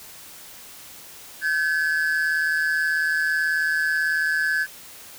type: tone pair together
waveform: triangle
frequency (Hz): 1542 / 1700.3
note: G6 / G#6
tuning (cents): -29 / +40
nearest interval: major second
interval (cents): 169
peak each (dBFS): -21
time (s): 1.41-4.67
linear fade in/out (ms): 50
effects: white hiss -43 dBFS RMS until 5.18 s